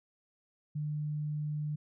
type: tone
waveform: sine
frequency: 150 Hz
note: D3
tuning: 37 cents sharp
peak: -32 dBFS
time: 0.75-1.76 s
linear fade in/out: 10 ms
effects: none